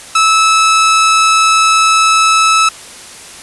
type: tone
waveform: sawtooth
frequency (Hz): 1305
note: E6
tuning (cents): -18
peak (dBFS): -3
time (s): 0.15-2.69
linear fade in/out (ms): 5
effects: white hiss -32 dBFS RMS until 3.42 s + resampled to 24000 Hz